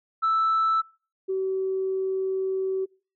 sine tone pair in turn, 1318.5 / 380.8 Hz, E6 / F#4, 0 / +50 cents, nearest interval octave + minor seventh, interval 2150 cents, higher first, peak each -18 / -23 dBFS, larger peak first, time 0.22-0.82 / 1.28-2.86 s, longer second, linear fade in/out 20 ms, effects noise-tail reverb RT60 0.4 s tail -26 dB re dry + tanh soft clip ceiling -17 dBFS

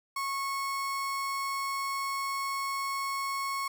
35% pulse tone, 1098 Hz, C#6, 17 cents flat, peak -29 dBFS, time 0.16-3.68 s, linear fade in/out 5 ms, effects none

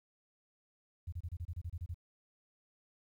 sine tone bursts, 85.4 Hz, F2, 38 cents flat, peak -37 dBFS, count 11, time 1.07-1.944 s, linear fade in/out 10 ms, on 54 ms, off 28 ms, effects 12-bit

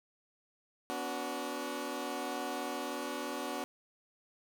15% pulse chord, B minor, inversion none, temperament equal with one note detuned, 246.9 / 286.8 / 370 Hz, B3 / D4 / F#4, 0 / -41 / 0 cents, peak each -35 / -33 / -35 dBFS, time 0.9-3.64 s, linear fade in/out 0 ms, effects none

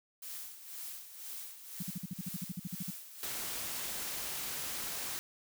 blue noise with tremolo, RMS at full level -43 dBFS, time 0.22-3.26 s, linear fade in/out 5 ms, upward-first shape sine, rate 2 Hz, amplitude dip 65%
sine tone bursts, 180.9 Hz, F#3, 39 cents flat, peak -35 dBFS, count 15, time 1.8-2.905 s, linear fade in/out 5 ms, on 27 ms, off 50 ms
white noise, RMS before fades -39 dBFS, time 3.23-5.19 s, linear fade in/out 0 ms
effects none

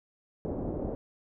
white low-pass noise, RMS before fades -34 dBFS, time 0.45-0.95 s, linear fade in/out 0 ms, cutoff 530 Hz, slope 24 dB/octave
clicks, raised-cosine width 5 ms, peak -31 / -27 dBFS, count 2, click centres 0.515 / 0.937 s
effects none

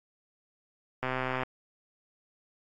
click train, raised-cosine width 0.5 ms, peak -16 dBFS, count 53, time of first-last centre 1.03-1.433 s, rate 129 Hz, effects AAC 48 kbps

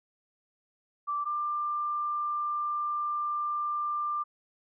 sine tone pair in turn, 1169 / 1189.4 Hz, D6 / D6, -8 / +22 cents, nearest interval unison, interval 30 cents, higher second, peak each -28 dBFS, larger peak neither, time 1.07-1.25 / 1.25-4.24 s, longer second, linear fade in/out 20 ms, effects none

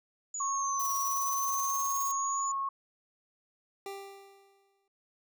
sine exponential two-way sweep, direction down then up, 6940 to 5800 to 6940 Hz, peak -34 dBFS, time 0.34-2.52 s, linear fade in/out 5 ms, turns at 0.94 s
sine tone with pitch glide, 1100 to 1092.4 Hz, C#6 to C#6, -14 to -26 cents, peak -30 dBFS, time 0.4-2.69 s, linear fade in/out 5 ms, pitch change -12 cents, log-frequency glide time 2.4-2.54 s
violet noise with tremolo, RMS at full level -37 dBFS, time 0.79-2.12 s, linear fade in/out 10 ms, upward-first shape sine, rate 19 Hz, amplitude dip 45%
25% pulse tone with exponential decay, 394.4 Hz, G4, 11 cents sharp, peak -33 dBFS, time 3.86-4.88 s, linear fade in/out 2 ms, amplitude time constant 220 ms
effects none

